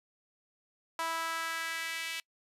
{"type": "tone with high-pass filter sweep", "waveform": "sawtooth", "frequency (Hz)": 328.2, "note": "E4", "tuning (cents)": -8, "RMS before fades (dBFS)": -36, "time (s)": [0.99, 2.2], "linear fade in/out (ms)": 2, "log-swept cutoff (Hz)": [1000, 2500], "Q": 2.2, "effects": ["noise-tail reverb RT60 0.1 s tail -26 dB re dry", "resampled to 32000 Hz"]}